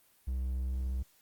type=tone with vibrato; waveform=triangle; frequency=64.2 Hz; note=C2; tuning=32 cents flat; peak=-29 dBFS; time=0.27-1.03 s; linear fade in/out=10 ms; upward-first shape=square; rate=14 Hz; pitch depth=8 cents each way; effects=white hiss -66 dBFS RMS until 1.21 s + Opus 32 kbps